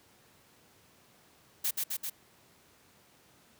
blue noise with echo, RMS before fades -30 dBFS, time 1.64-1.71 s, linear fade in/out 10 ms, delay 130 ms, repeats 3, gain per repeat -2 dB, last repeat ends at 2.1 s, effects pink hiss -62 dBFS RMS until 3.59 s + high-pass 100 Hz 12 dB/octave

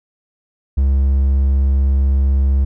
triangle tone, 67.9 Hz, C#2, 35 cents flat, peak -9 dBFS, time 0.77-2.65 s, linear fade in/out 10 ms, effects none

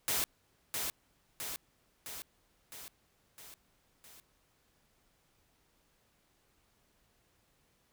white noise with echo, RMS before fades -32 dBFS, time 0.08-0.24 s, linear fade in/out 0 ms, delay 660 ms, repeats 6, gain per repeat -4 dB, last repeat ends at 4.2 s, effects pink hiss -72 dBFS RMS until 7.92 s

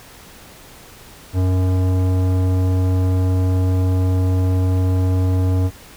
sine tone with tanh clipping, 92.5 Hz, F#2, in tune, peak -16 dBFS, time 1.33-5.71 s, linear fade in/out 50 ms, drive 16 dB, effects pink hiss -42 dBFS RMS until 5.96 s

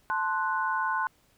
sine chord, F# diminished, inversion first, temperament equal, 880 / 1046.5 / 1480 Hz, A5 / C6 / F#6, 0 / 0 / 0 cents, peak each -31 / -29 / -30 dBFS, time 0.1-1.07 s, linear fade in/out 0 ms, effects pink hiss -65 dBFS RMS until 1.37 s

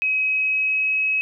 sine tone with pitch glide, 2543 to 2559 Hz, D#7 to D#7, +37 to +48 cents, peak -18 dBFS, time 0.02-1.21 s, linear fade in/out 0 ms, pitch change +11 cents, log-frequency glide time 0.21-1.06 s, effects none

